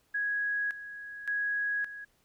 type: tone with tremolo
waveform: sine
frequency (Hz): 1661.2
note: G#6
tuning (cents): 0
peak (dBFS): -28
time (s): 0.14-2.05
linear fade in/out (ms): 10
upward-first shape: square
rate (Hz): 0.88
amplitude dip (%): 75
effects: pink hiss -70 dBFS RMS until 2.24 s